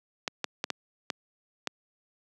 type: clicks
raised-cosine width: 0.2 ms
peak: -11 dBFS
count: 6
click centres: 0.278 / 0.443 / 0.641 / 0.703 / 1.102 / 1.673 s
effects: high-pass 200 Hz 12 dB/octave